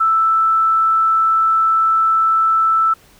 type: tone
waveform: sine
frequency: 1321 Hz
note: E6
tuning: 3 cents sharp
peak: -11 dBFS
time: 0-2.94 s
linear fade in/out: 10 ms
effects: pink hiss -49 dBFS RMS until 3.19 s